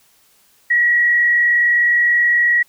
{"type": "tone with frequency modulation", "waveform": "sine", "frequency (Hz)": 1916, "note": "A#6", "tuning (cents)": 47, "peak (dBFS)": -11, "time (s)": [0.7, 2.63], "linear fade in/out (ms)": 10, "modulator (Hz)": 39.1, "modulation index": 0.67, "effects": ["white hiss -55 dBFS RMS until 2.68 s"]}